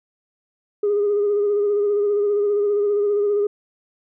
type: tone with vibrato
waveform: sine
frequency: 410.5 Hz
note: G#4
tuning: 20 cents flat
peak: -15 dBFS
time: 0.83-3.47 s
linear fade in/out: 5 ms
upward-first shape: sine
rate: 15 Hz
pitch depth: 31 cents each way
effects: tanh soft clip ceiling -13 dBFS